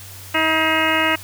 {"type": "harmonic tone with a mistuned harmonic", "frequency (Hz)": 318, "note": "D#4", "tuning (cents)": 38, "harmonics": [1, 2, 3, 4, 5, 6, 7, 8, 9], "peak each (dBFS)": [-24, -24, -24, -24, -24, -24, -24, -24, -24], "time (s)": [0.34, 1.16], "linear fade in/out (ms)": 10, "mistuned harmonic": 7, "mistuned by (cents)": -71, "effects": ["added 95 Hz sine -39 dBFS peak until 1.23 s", "white hiss -39 dBFS RMS until 1.23 s"]}